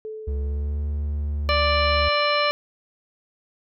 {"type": "tone with exponential decay", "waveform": "sine", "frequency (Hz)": 434.8, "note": "A4", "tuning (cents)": -21, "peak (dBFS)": -29, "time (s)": [0.05, 1.66], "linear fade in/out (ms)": 0, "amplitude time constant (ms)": 350}
{"type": "tone with pitch glide", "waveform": "triangle", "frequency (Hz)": [69.3, 73.34], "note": ["C#2", "D2"], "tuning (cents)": [0, -2], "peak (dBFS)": -21, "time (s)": [0.27, 2.09], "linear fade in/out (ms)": 10, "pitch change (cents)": 98, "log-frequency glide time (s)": [0.38, 0.79]}
{"type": "harmonic tone", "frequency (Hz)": 587.3, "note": "D5", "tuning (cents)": 0, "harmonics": [1, 2, 3, 4, 5, 6, 7, 9], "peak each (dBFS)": [-23, -23, -30, -26, -29, -40, -29, -36], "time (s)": [1.49, 2.51], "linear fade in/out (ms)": 0}
{"effects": []}